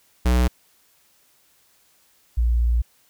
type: tone pair in turn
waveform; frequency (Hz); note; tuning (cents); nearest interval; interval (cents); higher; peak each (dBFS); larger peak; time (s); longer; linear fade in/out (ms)
square / sine; 61.6 / 58.65; B1 / A#1; -4 / +11; minor second; 85; first; -16; neither; 0.25-0.48 / 2.37-2.82; second; 10
effects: white hiss -60 dBFS RMS until 3.09 s